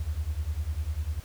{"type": "beating tone pair", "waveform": "sine", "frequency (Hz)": [71.1, 81.1], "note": ["C#2", "E2"], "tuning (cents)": [45, -28], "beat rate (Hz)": 10, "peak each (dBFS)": [-31, -31], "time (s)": [0, 1.2], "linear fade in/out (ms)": 5, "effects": ["pink hiss -51 dBFS RMS until 1.24 s"]}